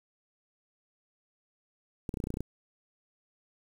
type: clicks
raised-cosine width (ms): 3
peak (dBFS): -21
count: 10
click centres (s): 2.092 / 2.141 / 2.172 / 2.202 / 2.24 / 2.271 / 2.304 / 2.341 / 2.371 / 2.406
effects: 8-bit